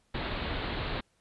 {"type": "low-pass noise", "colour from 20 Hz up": "pink", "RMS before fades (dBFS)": -34, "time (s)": [0.14, 1.01], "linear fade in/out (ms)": 10, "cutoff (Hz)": 4300, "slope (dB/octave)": 96, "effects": ["pink hiss -71 dBFS RMS until 1.2 s", "resampled to 24000 Hz"]}